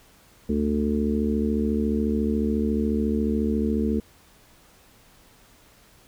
harmonic tone, 74.1 Hz, D2, 16 cents sharp, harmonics 1 / 3 / 4 / 5 / 6, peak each -29 / -23 / -30 / -31 / -30 dBFS, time 0.49-4 s, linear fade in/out 5 ms, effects pink hiss -55 dBFS RMS until 6.07 s

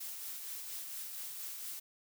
blue noise with tremolo, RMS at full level -42 dBFS, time 0-1.8 s, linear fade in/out 10 ms, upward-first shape triangle, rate 4.3 Hz, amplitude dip 35%, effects none

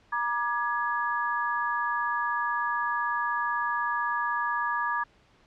sine tone cluster, 953 / 1189 / 1677 Hz, A#5 / D6 / G#6, +38 / +21 / +16 cents, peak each -30 dBFS, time 0.12-5.04 s, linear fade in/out 10 ms, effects pink hiss -61 dBFS RMS until 5.46 s + low-pass 4000 Hz 12 dB/octave

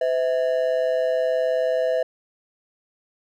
triangle ring-modulated tone, 579 Hz, D5, 25 cents flat, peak -14 dBFS, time 0.01-2.03 s, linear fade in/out 5 ms, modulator 69.4 Hz, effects none

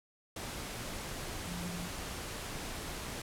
sine tone in noise, 174.61 Hz, F3, in tune, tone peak -39 dBFS, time 1.47-1.88 s, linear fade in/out 5 ms, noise pink, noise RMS -41 dBFS, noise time 0.36-3.22 s, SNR -1 dB, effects low-pass 12000 Hz 12 dB/octave

